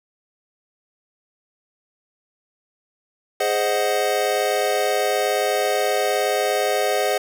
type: chord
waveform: square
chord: Ab dominant seventh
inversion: none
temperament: equal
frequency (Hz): 415.3 / 523.3 / 622.3 / 740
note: Ab4 / C5 / Eb5 / Gb5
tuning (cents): 0 / 0 / 0 / 0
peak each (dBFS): -25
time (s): 3.4-7.18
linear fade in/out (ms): 5
effects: none